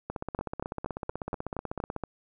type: two click trains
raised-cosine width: 1 ms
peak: -18 / -19 dBFS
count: 8 / 31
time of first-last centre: 0.39-2.037 / 0.1-1.963 s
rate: 4.25 / 16.1 Hz
effects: none